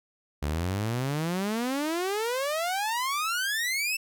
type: exponential sweep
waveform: sawtooth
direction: up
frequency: 70 to 2684 Hz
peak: -23 dBFS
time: 0.42-3.97 s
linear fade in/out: 10 ms
effects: none